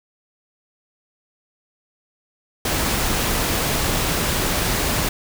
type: noise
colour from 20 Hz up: pink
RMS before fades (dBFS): -21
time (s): 2.65-5.09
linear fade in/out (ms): 5
effects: none